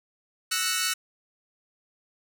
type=chord; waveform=10% pulse; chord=F# dominant seventh; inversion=third; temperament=equal; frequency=1318.5 / 1480 / 1864.7 / 2217 Hz; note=E6 / F#6 / A#6 / C#7; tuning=0 / 0 / 0 / 0 cents; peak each=-22 / -20 / -24 / -23 dBFS; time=0.51-0.94 s; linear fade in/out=10 ms; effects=none